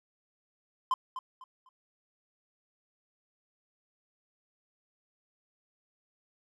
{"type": "tone with echo", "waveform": "triangle", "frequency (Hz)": 1034, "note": "C6", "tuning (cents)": -21, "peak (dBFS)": -22, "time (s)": [0.91, 0.94], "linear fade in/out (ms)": 2, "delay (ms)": 250, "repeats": 3, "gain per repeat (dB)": -11, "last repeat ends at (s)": 1.69, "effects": []}